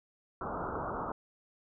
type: low-pass noise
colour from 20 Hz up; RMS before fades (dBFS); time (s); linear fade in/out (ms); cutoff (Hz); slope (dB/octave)
white; -37; 0.41-1.12; 2; 1400; 96
effects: none